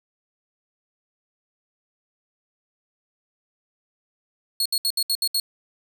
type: tone bursts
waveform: sawtooth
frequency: 4330 Hz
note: C#8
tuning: 41 cents flat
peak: -17 dBFS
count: 7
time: 4.6-5.4 s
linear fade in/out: 2 ms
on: 56 ms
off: 68 ms
effects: none